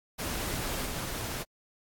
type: noise with level steps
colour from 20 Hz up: pink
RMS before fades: -34 / -36 dBFS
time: 0.18-1.44 s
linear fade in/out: 20 ms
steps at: 0.85 s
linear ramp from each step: 10 ms
effects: AAC 64 kbps